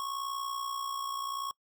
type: tone with amplitude modulation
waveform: square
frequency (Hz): 1100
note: C#6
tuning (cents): -14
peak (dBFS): -32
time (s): 0-1.51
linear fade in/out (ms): 0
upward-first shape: sine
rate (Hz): 60.7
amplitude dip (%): 60
effects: noise-tail reverb RT60 0.1 s tail -24 dB re dry